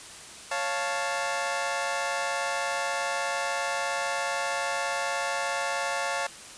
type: chord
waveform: 20% pulse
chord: Db augmented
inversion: none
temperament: equal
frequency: 554.4 / 698.5 / 880 Hz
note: Db5 / F5 / A5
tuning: 0 / 0 / 0 cents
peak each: -27 dBFS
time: 0.51-6.27 s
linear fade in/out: 5 ms
effects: white hiss -44 dBFS RMS until 6.57 s + resampled to 22050 Hz